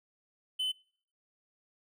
triangle tone, 3033 Hz, F#7, 42 cents sharp, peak -28 dBFS, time 0.59-0.72 s, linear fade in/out 10 ms, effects noise-tail reverb RT60 0.5 s tail -23 dB re dry

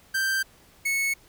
45% pulse tone pair in turn, 1568 / 2203 Hz, G6 / C#7, 0 / -11 cents, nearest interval tritone, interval 589 cents, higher second, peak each -23 dBFS, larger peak neither, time 0.14-0.43 / 0.85-1.14 s, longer neither, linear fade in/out 10 ms, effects pink hiss -56 dBFS RMS until 1.28 s

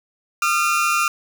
30% pulse tone pair together, 1216.5 / 1370 Hz, D#6 / F6, -39 / -34 cents, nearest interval major second, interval 205 cents, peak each -17 dBFS, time 0.42-1.08 s, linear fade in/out 2 ms, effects none

